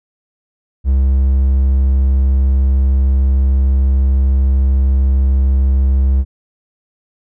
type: tone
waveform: triangle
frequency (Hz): 66.7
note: C2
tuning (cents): +34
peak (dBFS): -7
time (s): 0.84-6.25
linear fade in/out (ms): 50
effects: none